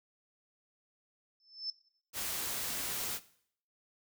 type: tone with exponential growth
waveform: sine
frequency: 5274 Hz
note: E8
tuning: in tune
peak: -32 dBFS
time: 1.4-1.7 s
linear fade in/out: 1 ms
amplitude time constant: 65 ms
type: noise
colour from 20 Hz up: white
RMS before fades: -37 dBFS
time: 2.13-3.2 s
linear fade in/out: 50 ms
effects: noise-tail reverb RT60 0.6 s tail -17 dB re dry